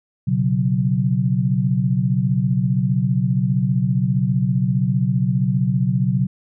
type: chord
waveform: sine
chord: B suspended second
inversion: none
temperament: equal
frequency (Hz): 123.47 / 138.59 / 185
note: B2 / C#3 / F#3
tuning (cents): 0 / 0 / 0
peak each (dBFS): -20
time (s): 0.27-6.27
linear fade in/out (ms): 10
effects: none